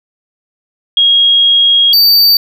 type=tone pair in turn; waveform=sine / square; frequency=3278 / 4611 Hz; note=G#7 / D8; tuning=-23 / -33 cents; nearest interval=tritone; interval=590 cents; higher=second; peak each=-5 dBFS; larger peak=neither; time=0.97-1.93 / 1.93-2.37 s; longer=first; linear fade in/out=2 ms; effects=none